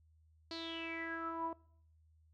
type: tone with low-pass filter sweep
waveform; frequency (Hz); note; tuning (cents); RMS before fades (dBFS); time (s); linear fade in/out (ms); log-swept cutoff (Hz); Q
sawtooth; 329.6; E4; 0; -42; 0.51-1.53; 2; 4500 to 860; 9.4
effects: noise-tail reverb RT60 0.6 s tail -22 dB re dry + added 79 Hz sine -65 dBFS peak until 2.33 s